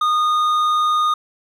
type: tone with hard clipping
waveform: sine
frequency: 1229 Hz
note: D#6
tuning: 22 cents flat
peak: -16 dBFS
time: 0.01-1.14 s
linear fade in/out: 5 ms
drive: 6 dB
effects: none